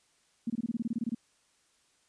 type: tone bursts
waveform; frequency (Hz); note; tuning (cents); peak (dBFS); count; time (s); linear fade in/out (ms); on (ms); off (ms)
sine; 230.8; A#3; -17; -28; 13; 0.47-1.148; 5; 30; 24
effects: white hiss -69 dBFS RMS until 2.08 s + resampled to 22050 Hz